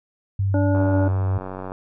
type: tone with pitch glide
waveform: sine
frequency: 98 to 95.93 Hz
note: G2 to G2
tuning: 0 to -37 cents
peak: -18 dBFS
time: 0.39-1.38 s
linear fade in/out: 5 ms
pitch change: -37 cents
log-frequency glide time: 0.82-1.16 s
type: harmonic tone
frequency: 288.9 Hz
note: D4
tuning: 28 cents flat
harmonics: 1 / 2 / 3 / 5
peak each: -21 / -24 / -32 / -35 dBFS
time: 0.54-1.08 s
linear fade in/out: 2 ms
type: click train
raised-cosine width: 1 ms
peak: -18 dBFS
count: 92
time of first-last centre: 0.75-1.719 s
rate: 93.9 Hz
effects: none